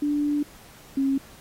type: tone pair in turn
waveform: sine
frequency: 292.8 / 271.7 Hz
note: D4 / C#4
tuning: -5 / -35 cents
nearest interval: minor second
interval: 130 cents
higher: first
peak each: -21 / -20 dBFS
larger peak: second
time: 0.02-0.43 / 0.97-1.18 s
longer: first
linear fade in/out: 5 ms
effects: pink hiss -50 dBFS RMS until 1.4 s + AAC 48 kbps